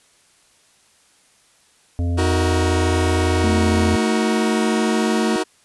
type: harmonic tone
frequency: 86.4 Hz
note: F2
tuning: 18 cents flat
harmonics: 1 / 3 / 5 / 7 / 8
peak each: -18 / -27 / -37 / -38 / -41 dBFS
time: 1.99-3.96 s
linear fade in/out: 0 ms
type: chord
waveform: sawtooth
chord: D# minor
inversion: none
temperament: equal with one note detuned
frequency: 317.1 / 370 / 466.2 Hz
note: D#4 / F#4 / A#4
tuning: +33 / 0 / 0 cents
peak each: -19 / -18 / -22 dBFS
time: 2.17-5.44 s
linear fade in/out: 20 ms
type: tone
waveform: sine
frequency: 223.1 Hz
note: A3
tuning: 24 cents sharp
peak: -19 dBFS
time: 3.44-5.36 s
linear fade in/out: 0 ms
effects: white hiss -56 dBFS RMS until 5.64 s + resampled to 24000 Hz